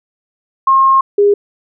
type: tone pair in turn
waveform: sine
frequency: 1072 / 407.4 Hz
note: C6 / G#4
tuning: +42 / -33 cents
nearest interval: octave + perfect fourth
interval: 1675 cents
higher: first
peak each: -6 dBFS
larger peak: neither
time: 0.67-1.01 / 1.18-1.34 s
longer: first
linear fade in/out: 5 ms
effects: none